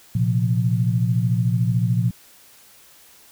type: chord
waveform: sine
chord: Bb suspended second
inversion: none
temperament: equal with one note detuned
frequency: 116.54 / 130.13 / 174.61 Hz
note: Bb2 / C3 / F3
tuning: 0 / -9 / 0 cents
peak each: -19 / -23 / -23 dBFS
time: 0.15-2.11 s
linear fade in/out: 5 ms
effects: white hiss -50 dBFS RMS until 3.31 s